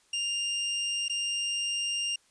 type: tone with dropouts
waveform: sawtooth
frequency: 2800 Hz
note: F7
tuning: 4 cents sharp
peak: -25 dBFS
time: 0.13-2.16 s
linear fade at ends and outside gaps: 5 ms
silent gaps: 1.083-1.096 s
effects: white hiss -65 dBFS RMS until 2.3 s + resampled to 22050 Hz